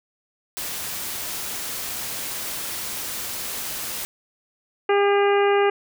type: noise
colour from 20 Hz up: white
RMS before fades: -30 dBFS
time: 0.57-4.05 s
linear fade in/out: 0 ms
type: harmonic tone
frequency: 403.1 Hz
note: G4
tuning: 48 cents sharp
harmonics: 1 / 2 / 3 / 4 / 5 / 6 / 7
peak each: -17 / -23 / -27 / -29 / -31 / -33 / -34 dBFS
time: 4.89-5.7 s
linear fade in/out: 5 ms
effects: none